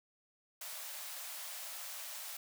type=high-pass noise; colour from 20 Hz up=white; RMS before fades=-45 dBFS; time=0.61-2.37 s; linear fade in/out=5 ms; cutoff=540 Hz; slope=96 dB/octave; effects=none